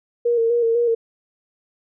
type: tone with vibrato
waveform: sine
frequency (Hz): 466.2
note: A#4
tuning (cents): 0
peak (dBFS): -15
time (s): 0.25-0.95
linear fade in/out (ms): 10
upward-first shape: square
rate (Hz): 4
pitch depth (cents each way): 33
effects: none